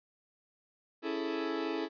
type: chord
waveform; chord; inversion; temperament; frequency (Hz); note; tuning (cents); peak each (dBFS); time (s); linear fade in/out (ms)
40% pulse; A major seventh; first; equal; 277.2 / 329.6 / 415.3 / 440; C#4 / E4 / G#4 / A4; 0 / 0 / 0 / 0; -39 / -35 / -39 / -38; 1.02-1.89; 50
effects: resampled to 11025 Hz